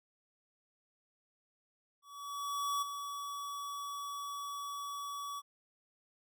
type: tone with ADSR envelope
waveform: square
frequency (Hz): 1138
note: C#6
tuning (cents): +45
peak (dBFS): -32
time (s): 2.02-5.42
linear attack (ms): 800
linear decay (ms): 12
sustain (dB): -8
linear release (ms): 38
effects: none